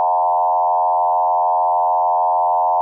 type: tone with frequency modulation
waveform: sine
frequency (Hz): 812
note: G#5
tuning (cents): -39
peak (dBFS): -13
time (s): 0-2.81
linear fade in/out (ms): 0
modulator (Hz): 86.6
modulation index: 1.8
effects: none